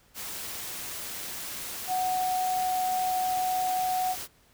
sine tone in noise, 740 Hz, F#5, in tune, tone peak -25 dBFS, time 1.87-4.16 s, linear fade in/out 50 ms, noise white, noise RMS -37 dBFS, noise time 0.14-4.28 s, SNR +9 dB, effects pink hiss -62 dBFS RMS until 4.53 s

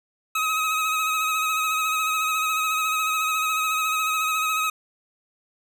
25% pulse tone with vibrato, 1271 Hz, D#6, 36 cents sharp, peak -18 dBFS, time 0.35-4.7 s, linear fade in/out 5 ms, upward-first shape sine, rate 14 Hz, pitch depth 28 cents each way, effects none

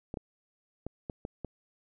clicks, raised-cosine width 2 ms, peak -23 dBFS, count 6, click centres 0.141 / 0.172 / 0.866 / 1.098 / 1.251 / 1.447 s, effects none

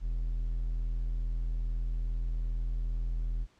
triangle tone, 41.2 Hz, E1, in tune, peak -27 dBFS, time 0-3.47 s, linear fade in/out 50 ms, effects pink hiss -66 dBFS RMS until 3.59 s + low-pass 6000 Hz 12 dB/octave

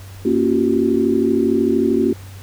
sine chord, G half-diminished seventh, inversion first, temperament equal with one note detuned, 233.1 / 277.2 / 349.2 / 382.2 Hz, Bb3 / Db4 / F4 / G4, 0 / 0 / 0 / -44 cents, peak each -19 dBFS, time 0.25-2.13 s, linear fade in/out 5 ms, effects added 96 Hz sine -34 dBFS peak until 2.42 s + pink hiss -43 dBFS RMS until 2.42 s

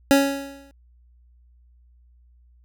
25% pulse tone with exponential decay, 277.2 Hz, C#4, in tune, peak -7 dBFS, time 0.11-0.71 s, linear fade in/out 0 ms, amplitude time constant 130 ms, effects added 60 Hz sine -52 dBFS peak until 2.64 s

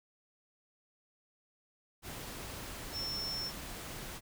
sine tone in noise, 5400 Hz, E8, 41 cents sharp, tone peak -36 dBFS, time 2.92-3.52 s, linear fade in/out 50 ms, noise pink, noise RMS -44 dBFS, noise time 2.02-4.21 s, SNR +5 dB, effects none

